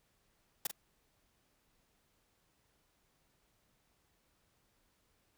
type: noise with echo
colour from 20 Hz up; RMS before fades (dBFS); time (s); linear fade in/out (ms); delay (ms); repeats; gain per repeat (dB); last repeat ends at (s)
white; -34; 0.65-0.67; 5; 44; 1; -9; 0.714
effects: pink hiss -75 dBFS RMS until 5.37 s